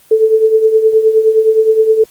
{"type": "tone with tremolo", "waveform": "sine", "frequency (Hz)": 440, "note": "A4", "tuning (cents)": 0, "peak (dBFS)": -3, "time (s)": [0.11, 2.04], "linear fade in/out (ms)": 5, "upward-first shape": "triangle", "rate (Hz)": 9.6, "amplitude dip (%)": 75, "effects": ["white hiss -46 dBFS RMS until 2.1 s", "Opus 24 kbps"]}